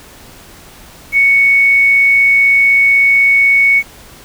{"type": "tone with quantisation", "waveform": "sine", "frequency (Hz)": 2221, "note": "C#7", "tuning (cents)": 3, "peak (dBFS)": -6, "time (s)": [1.12, 3.83], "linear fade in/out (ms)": 50, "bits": 6, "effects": ["pink hiss -38 dBFS RMS until 4.24 s"]}